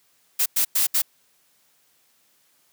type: noise bursts at uneven times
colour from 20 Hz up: blue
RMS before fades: -20 dBFS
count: 4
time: 0.39-0.46 / 0.56-0.65 / 0.75-0.87 / 0.94-1.02 s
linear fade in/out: 10 ms
effects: white hiss -63 dBFS RMS until 2.72 s + high-pass 100 Hz 12 dB/octave